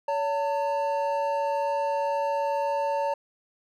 triangle tone pair together, 566 / 900.5 Hz, C#5 / A5, +36 / +40 cents, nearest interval minor sixth, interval 804 cents, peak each -25 dBFS, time 0.08-3.14 s, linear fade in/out 5 ms, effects none

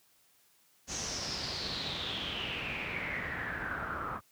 pink noise with low-pass filter sweep, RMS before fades -37 dBFS, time 0.87-4.21 s, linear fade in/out 50 ms, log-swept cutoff 6500 to 1200 Hz, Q 6.7, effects white hiss -67 dBFS RMS until 4.31 s + high-pass 60 Hz 12 dB/octave

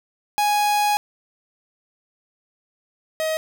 45% pulse tone pair in turn, 830.6 / 632.3 Hz, G#5 / D#5, 0 / +28 cents, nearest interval perfect fourth, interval 472 cents, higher first, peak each -17 / -21 dBFS, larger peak first, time 0.38-0.97 / 3.2-3.37 s, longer first, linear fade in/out 0 ms, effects none

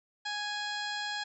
harmonic tone with a mistuned harmonic, 830.6 Hz, G#5, in tune, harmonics 1 / 2 / 3 / 4 / 5 / 6 / 7 / 8 / 9, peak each -39 / -37 / -47 / -41 / -41 / -45 / -54 / -55 / -51 dBFS, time 0.25-1.24 s, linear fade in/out 10 ms, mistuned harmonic 7, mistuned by -68 cents, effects none

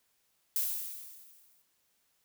violet noise with exponential decay, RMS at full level -29 dBFS, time 0.56-1.62 s, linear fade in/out 1 ms, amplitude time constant 230 ms, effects white hiss -74 dBFS RMS until 2.24 s

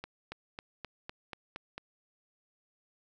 accelerating click train, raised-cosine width 0.3 ms, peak -24 dBFS, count 8, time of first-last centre 0.04-1.78 s, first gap 280 ms, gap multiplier 0.96, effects none

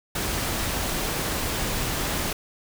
pink noise, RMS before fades -27 dBFS, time 0.15-2.33 s, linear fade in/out 5 ms, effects none

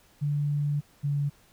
sine tone pair in turn, 145.7 / 143.45 Hz, D3 / D3, -13 / -40 cents, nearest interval unison, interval 27 cents, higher first, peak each -24 dBFS, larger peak neither, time 0.21-0.81 / 1.03-1.3 s, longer first, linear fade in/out 20 ms, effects pink hiss -60 dBFS RMS until 1.52 s

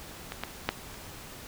clicks, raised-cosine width 0.3 ms, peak -19 / -15 / -9 / -30 dBFS, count 4, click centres 0.321 / 0.436 / 0.69 / 0.943 s, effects pink hiss -45 dBFS RMS until 1.47 s

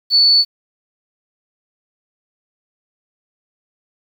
sine tone, 4461 Hz, C#8, 10 cents sharp, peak -8 dBFS, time 0.1-0.45 s, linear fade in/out 50 ms, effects 7-bit

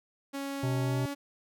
sawtooth tone with pitch glide, 277.2 to 282.7 Hz, C#4 to C#4, 0 to +34 cents, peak -30 dBFS, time 0.33-1.15 s, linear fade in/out 20 ms, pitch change +34 cents, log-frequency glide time 0.82-1.02 s
harmonic tone, 127.3 Hz, C3, 47 cents flat, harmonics 1 / 3 / 5 / 7, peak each -28 / -38 / -42 / -45 dBFS, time 0.63-1.06 s, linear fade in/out 5 ms
effects none

